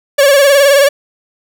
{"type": "tone with vibrato", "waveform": "45% pulse", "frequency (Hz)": 560, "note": "C#5", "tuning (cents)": 18, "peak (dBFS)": -5, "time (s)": [0.18, 0.89], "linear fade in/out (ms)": 10, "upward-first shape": "sine", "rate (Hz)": 19, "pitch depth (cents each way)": 64, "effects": []}